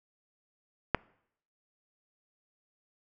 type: click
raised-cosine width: 0.5 ms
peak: -8 dBFS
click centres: 0.947 s
effects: noise-tail reverb RT60 0.7 s tail -25 dB re dry